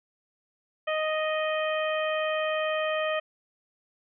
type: harmonic tone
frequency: 622.3 Hz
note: D#5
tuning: in tune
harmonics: 1 / 2 / 3 / 4 / 5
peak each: -27 / -33 / -34 / -36 / -38 dBFS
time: 0.87-3.2 s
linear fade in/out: 10 ms
effects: none